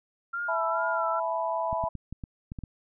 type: tone with vibrato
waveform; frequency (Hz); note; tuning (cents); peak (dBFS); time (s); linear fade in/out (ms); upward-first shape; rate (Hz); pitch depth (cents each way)
sine; 1370; F6; -34; -29; 0.33-1.2; 10; sine; 2.3; 60
type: chord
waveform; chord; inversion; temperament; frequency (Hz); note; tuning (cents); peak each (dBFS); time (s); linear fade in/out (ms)
sine; E suspended fourth; none; equal with one note detuned; 659.3 / 862.9 / 987.8; E5 / A5 / B5; 0 / -34 / 0; -30 / -33 / -30; 0.48-1.89; 10
type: clicks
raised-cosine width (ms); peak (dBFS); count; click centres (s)
5; -24; 8; 1.729 / 1.839 / 1.953 / 2.126 / 2.238 / 2.519 / 2.588 / 2.637
effects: none